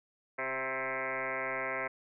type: tone with frequency modulation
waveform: sine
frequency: 1318.5 Hz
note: E6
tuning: in tune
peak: -32 dBFS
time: 0.38-1.88 s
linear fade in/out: 10 ms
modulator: 132 Hz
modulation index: 7
effects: none

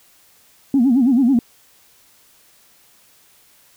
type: tone with vibrato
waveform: sine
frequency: 254.4 Hz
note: C4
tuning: 48 cents flat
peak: -10 dBFS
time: 0.74-1.39 s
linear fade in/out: 2 ms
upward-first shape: sine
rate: 9.2 Hz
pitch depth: 180 cents each way
effects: tanh soft clip ceiling -7 dBFS + white hiss -53 dBFS RMS until 3.76 s

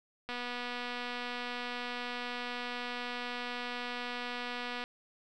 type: click train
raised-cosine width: 0.3 ms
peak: -23 dBFS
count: 1111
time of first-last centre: 0.29-4.839 s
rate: 244 Hz
effects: none

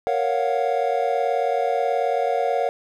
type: chord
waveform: triangle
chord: Gb major seventh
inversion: first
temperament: equal with one note detuned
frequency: 466.2 / 554.4 / 698.5 / 737 Hz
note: Bb4 / Db5 / F5 / Gb5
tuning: 0 / 0 / 0 / -7 cents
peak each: -23 dBFS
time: 0.07-2.69 s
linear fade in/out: 0 ms
effects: none

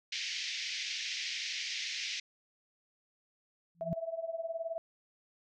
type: band-pass noise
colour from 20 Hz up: pink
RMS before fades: -38 dBFS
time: 0.12-2.2 s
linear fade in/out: 5 ms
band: 2000 to 6100 Hz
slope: 48 dB/octave
type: tone with exponential growth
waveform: sine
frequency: 169.3 Hz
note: E3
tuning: 46 cents sharp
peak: -28 dBFS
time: 3.75-3.93 s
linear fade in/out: 0 ms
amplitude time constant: 37 ms
type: tone with tremolo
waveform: sine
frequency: 659.3 Hz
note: E5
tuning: in tune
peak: -31 dBFS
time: 3.81-4.78 s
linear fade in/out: 0 ms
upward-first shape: triangle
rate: 19 Hz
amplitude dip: 90%
effects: none

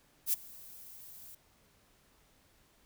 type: noise with ADSR envelope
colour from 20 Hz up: violet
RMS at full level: -27 dBFS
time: 0.26-1.35 s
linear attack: 69 ms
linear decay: 17 ms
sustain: -24 dB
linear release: 4 ms
effects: pink hiss -67 dBFS RMS until 2.85 s

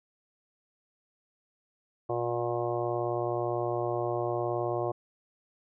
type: harmonic tone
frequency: 119.4 Hz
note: A#2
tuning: 42 cents sharp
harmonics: 1 / 3 / 4 / 5 / 6 / 7 / 8 / 9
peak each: -37 / -32 / -37 / -34 / -35 / -42 / -45 / -40 dBFS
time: 2.09-4.92 s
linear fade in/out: 10 ms
effects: none

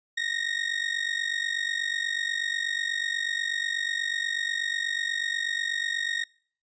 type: ring-modulated tone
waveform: 30% pulse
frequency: 1865 Hz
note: A#6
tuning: in tune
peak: -21 dBFS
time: 0.17-6.24 s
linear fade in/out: 5 ms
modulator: 24.1 Hz
effects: noise-tail reverb RT60 0.5 s tail -25 dB re dry + resampled to 16000 Hz

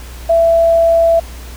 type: tone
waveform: sine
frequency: 666 Hz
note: E5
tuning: 18 cents sharp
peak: -7 dBFS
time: 0.29-1.2 s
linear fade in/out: 10 ms
effects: added 60 Hz sine -28 dBFS peak until 1.56 s + pink hiss -36 dBFS RMS until 1.56 s

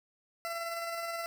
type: tone with tremolo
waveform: 20% pulse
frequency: 674 Hz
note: E5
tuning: 38 cents sharp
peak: -29 dBFS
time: 0.45-1.26 s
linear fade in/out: 0 ms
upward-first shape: square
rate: 19 Hz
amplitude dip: 25%
effects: none

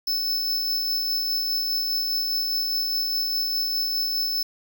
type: tone with tremolo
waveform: square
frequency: 5260 Hz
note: E8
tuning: 5 cents flat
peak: -22 dBFS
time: 0.07-4.43 s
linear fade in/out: 5 ms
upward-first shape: sine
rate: 4.9 Hz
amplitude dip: 25%
effects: 8-bit

